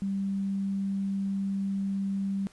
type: tone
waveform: sine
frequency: 196 Hz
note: G3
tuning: in tune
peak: -27 dBFS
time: 0.02-2.47 s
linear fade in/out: 0 ms
effects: pink hiss -58 dBFS RMS until 2.52 s + resampled to 24000 Hz